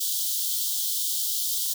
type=high-pass noise; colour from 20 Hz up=white; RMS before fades=-27 dBFS; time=0-1.74 s; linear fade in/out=10 ms; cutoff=3100 Hz; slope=96 dB/octave; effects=none